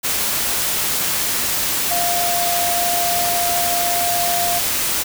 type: tone in noise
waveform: sine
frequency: 698.5 Hz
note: F5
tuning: in tune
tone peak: -20 dBFS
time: 1.9-4.6 s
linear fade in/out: 20 ms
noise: white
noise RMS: -20 dBFS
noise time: 0.03-5.04 s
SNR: -3 dB
effects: none